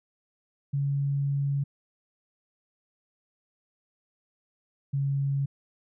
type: tone pair in turn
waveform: sine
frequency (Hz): 140.3 / 138.85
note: C#3 / C#3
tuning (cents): +21 / +3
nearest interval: unison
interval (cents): 18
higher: first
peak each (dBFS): -24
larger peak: neither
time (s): 0.73-1.64 / 4.93-5.46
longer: first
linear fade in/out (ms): 10
effects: none